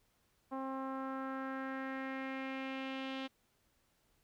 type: tone with low-pass filter sweep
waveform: sawtooth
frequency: 266.1 Hz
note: C4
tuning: 29 cents sharp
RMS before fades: -41 dBFS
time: 0.51-3.28 s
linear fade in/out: 20 ms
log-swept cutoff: 1000 to 3300 Hz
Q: 2.8
effects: pink hiss -75 dBFS RMS until 4.23 s